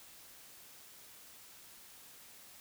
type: silence
effects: white hiss -56 dBFS RMS until 2.6 s